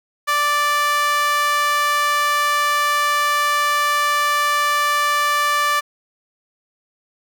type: tone with high-pass filter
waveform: sawtooth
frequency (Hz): 586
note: D5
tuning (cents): -4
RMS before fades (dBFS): -18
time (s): 0.27-5.81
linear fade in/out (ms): 20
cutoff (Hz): 1300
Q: 2.9
effects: none